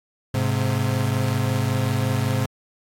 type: tone pair together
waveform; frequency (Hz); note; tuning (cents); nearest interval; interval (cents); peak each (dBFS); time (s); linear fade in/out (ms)
35% pulse; 105.2 / 130.61; G#2 / C3; +23 / -3; major third; 374; -21; 0.34-2.46; 5
effects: AAC 64 kbps